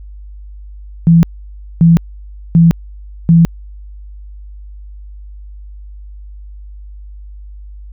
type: tone bursts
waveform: sine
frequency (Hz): 167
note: E3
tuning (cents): +23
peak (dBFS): -3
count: 4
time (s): 1.07-3.45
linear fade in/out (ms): 0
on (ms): 160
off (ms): 580
effects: added 50 Hz sine -29 dBFS peak until 7.92 s